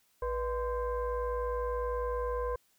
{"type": "tone with frequency modulation", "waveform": "sine", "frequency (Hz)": 489.2, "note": "B4", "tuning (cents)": -16, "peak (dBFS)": -30, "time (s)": [0.22, 2.56], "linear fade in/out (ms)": 5, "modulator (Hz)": 544, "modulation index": 1, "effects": ["white hiss -70 dBFS RMS until 2.78 s"]}